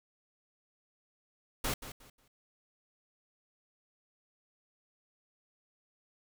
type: noise with echo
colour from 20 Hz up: pink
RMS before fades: -33 dBFS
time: 1.64-1.74 s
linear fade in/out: 5 ms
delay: 180 ms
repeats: 3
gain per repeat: -12 dB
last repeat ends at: 2.28 s
effects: none